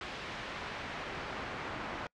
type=noise with band-pass filter sweep; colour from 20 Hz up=brown; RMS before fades=-41 dBFS; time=0.01-2.07 s; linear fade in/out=2 ms; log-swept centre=2600 to 1500 Hz; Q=0.7; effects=noise-tail reverb RT60 0.1 s tail -26 dB re dry + low-pass 6000 Hz 12 dB/octave